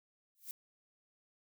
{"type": "noise with exponential growth", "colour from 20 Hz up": "violet", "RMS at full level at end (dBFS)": -40, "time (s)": [0.35, 0.51], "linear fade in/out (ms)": 0, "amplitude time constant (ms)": 33, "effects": []}